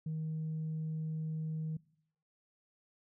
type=tone; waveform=sine; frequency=157.6 Hz; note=D#3; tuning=23 cents sharp; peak=-33 dBFS; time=0.06-1.77 s; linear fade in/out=5 ms; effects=noise-tail reverb RT60 0.7 s tail -23 dB re dry + tanh soft clip ceiling -32 dBFS